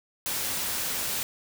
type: noise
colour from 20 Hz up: white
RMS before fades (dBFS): -30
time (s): 0.26-1.23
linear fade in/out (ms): 0
effects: none